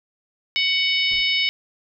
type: harmonic tone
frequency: 745 Hz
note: F#5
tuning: 12 cents sharp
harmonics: 3 / 4 / 5 / 6 / 7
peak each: -22 / -22 / -25 / -32 / -28 dBFS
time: 0.56-1.49 s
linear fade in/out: 0 ms
type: noise with exponential decay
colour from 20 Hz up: brown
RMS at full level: -35 dBFS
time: 1.11-1.46 s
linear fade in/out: 1 ms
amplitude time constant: 76 ms
effects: none